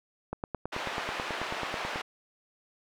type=click train; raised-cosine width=1 ms; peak=-19 dBFS; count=16; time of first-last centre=0.33-1.959 s; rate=9.21 Hz
type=band-pass noise; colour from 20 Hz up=pink; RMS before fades=-36 dBFS; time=0.72-2.02 s; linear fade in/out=10 ms; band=650 to 3000 Hz; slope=12 dB/octave
effects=none